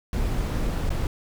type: noise with dropouts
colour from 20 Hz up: brown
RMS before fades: -25 dBFS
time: 0.13-1.07 s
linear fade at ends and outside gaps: 1 ms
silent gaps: 0.893-0.903 s
effects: none